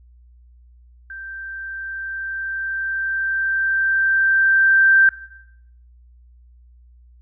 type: tone with level ramp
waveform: sine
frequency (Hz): 1568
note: G6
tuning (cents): 0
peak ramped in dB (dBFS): -31 to -9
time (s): 1.1-5.09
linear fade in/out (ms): 2
effects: noise-tail reverb RT60 0.8 s tail -17 dB re dry + added 60 Hz sine -46 dBFS peak until 7.21 s